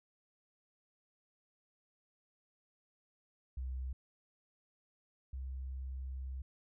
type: tone pair in turn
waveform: sine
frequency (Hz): 64.4 / 65.56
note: C2 / C2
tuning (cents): -27 / +4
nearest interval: unison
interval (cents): 31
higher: second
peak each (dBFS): -37 / -39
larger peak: first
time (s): 3.57-3.93 / 5.33-6.42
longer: second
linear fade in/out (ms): 5
effects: none